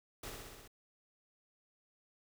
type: noise with echo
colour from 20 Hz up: pink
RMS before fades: -45 dBFS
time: 0.23-0.3 s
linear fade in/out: 5 ms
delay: 63 ms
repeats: 6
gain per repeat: -2 dB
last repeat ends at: 0.678 s
effects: none